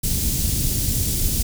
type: band-stop noise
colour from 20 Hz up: pink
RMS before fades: -21 dBFS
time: 0.03-1.43 s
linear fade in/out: 10 ms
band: 190 to 6100 Hz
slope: 12 dB/octave
effects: none